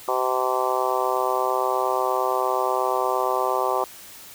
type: harmonic tone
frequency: 128.5 Hz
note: C3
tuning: 31 cents flat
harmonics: 3 / 4 / 5 / 6 / 7 / 8 / 9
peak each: -28 / -28 / -28 / -28 / -28 / -28 / -28 dBFS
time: 0.08-3.84 s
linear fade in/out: 2 ms
effects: white hiss -43 dBFS RMS until 4.34 s